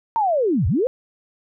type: linear two-way sweep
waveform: sine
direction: down then up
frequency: 932.3 to 68 to 536 Hz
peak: -16 dBFS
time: 0.16-0.87 s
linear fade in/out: 0 ms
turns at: 0.67 s
effects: none